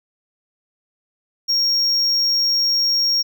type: tone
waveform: triangle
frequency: 5570 Hz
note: F8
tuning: 5 cents flat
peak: -14 dBFS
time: 1.48-3.23 s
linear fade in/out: 20 ms
effects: none